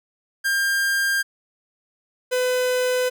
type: tone pair in turn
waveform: 45% pulse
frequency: 1600 / 503 Hz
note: G6 / B4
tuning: +35 / +32 cents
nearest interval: octave + minor sixth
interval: 2003 cents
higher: first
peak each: -19 dBFS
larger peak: neither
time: 0.44-1.23 / 2.31-3.1 s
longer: neither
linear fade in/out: 20 ms
effects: none